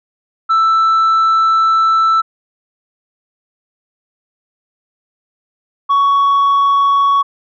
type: tone pair in turn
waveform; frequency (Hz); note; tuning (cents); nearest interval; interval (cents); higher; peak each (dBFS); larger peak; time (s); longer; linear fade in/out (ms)
sine; 1324 / 1118.5; E6 / C#6; +7 / +15; minor third; 292; first; -6; neither; 0.49-2.22 / 5.89-7.23; first; 20
effects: tanh soft clip ceiling -8 dBFS